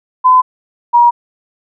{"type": "tone pair in turn", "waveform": "sine", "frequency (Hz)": [1016, 953.9], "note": ["B5", "A#5"], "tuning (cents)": [49, 40], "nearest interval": "minor second", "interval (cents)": 109, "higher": "first", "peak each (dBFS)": -4, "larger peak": "neither", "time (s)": [[0.24, 0.42], [0.93, 1.11]], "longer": "neither", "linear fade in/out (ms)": 20, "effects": []}